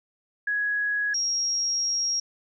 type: tone pair in turn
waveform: sine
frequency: 1670 / 5603 Hz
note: G#6 / F8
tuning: +9 / +5 cents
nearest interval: octave + major sixth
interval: 2096 cents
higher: second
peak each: -23 dBFS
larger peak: neither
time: 0.47-1.14 / 1.14-2.2 s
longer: second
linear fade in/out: 5 ms
effects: none